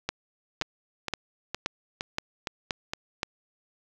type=two click trains; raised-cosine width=0.2 ms; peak=-13 / -10 dBFS; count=6 / 7; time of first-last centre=0.62-2.935 / 0.09-3.231 s; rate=2.16 / 1.91 Hz; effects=low-pass 7000 Hz 12 dB/octave + 7-bit